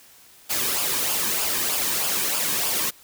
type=noise with flanger; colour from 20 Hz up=white; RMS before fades=-24 dBFS; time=0.49-2.91 s; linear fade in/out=20 ms; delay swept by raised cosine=0.5 to 1.5 ms; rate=3.2 Hz; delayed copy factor=-0.55; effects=white hiss -51 dBFS RMS until 3.03 s